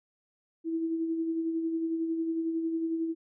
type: tone with tremolo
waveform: sine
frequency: 327.3 Hz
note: E4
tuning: 12 cents flat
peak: -26 dBFS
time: 0.64-3.15 s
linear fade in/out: 50 ms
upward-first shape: sine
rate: 11 Hz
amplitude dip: 40%
effects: none